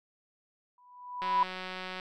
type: tone with exponential growth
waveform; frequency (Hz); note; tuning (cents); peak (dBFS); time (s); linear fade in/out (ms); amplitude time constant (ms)
sine; 987.8; B5; 0; -20; 0.78-1.43; 2; 140
type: click train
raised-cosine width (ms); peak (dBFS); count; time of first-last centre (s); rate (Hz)
0.3; -23; 145; 1.22-1.998; 185
effects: none